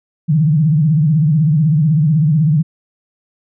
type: tone with vibrato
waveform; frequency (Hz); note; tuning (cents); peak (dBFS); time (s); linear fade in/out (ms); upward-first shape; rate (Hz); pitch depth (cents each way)
sine; 153.8; D#3; -20; -9; 0.28-2.63; 20; sine; 16; 150
effects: none